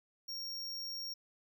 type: tone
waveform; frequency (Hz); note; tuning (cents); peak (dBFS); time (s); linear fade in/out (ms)
square; 5560; F8; -9; -40; 0.28-1.14; 10
effects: none